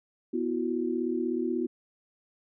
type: chord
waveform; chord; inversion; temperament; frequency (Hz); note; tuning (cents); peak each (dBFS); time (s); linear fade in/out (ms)
sine; B suspended fourth; none; equal with one note detuned; 246.9 / 329.6 / 366; B3 / E4 / F#4; 0 / 0 / -19; -31; 0.33-1.67; 10
effects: none